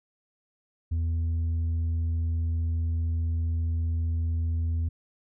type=tone with tanh clipping; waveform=sine; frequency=82.41 Hz; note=E2; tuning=in tune; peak=-25 dBFS; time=0.91-4.89 s; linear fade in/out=10 ms; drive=3 dB; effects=none